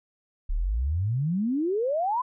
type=exponential sweep; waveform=sine; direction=up; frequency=33.26 to 1041 Hz; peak=-23 dBFS; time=0.49-2.22 s; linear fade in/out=10 ms; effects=none